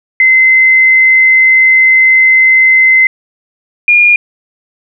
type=tone pair in turn; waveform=sine; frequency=2059 / 2424 Hz; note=C7 / D#7; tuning=-28 / -46 cents; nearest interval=minor third; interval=282 cents; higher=second; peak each=-3 dBFS; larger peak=neither; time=0.2-3.07 / 3.88-4.16 s; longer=first; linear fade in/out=2 ms; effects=none